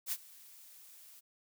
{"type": "noise with ADSR envelope", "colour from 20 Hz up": "blue", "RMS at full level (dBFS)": -34, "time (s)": [0.06, 1.21], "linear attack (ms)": 59, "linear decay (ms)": 48, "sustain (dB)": -22, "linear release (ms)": 23, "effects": []}